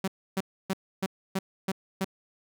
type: tone bursts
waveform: sawtooth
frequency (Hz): 191.2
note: G3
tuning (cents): -43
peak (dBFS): -22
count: 7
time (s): 0.04-2.046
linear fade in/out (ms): 5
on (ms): 38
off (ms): 290
effects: none